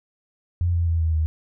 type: tone with pitch steps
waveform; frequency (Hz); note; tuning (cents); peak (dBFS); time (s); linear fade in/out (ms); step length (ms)
sine; 87.31 / 85.07 / 82.89 / 80.76 / 78.69; F2 / F2 / E2 / E2 / D#2; 0 / -45 / +10 / -35 / +20; -18; 0.61-1.26; 0; 130
effects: none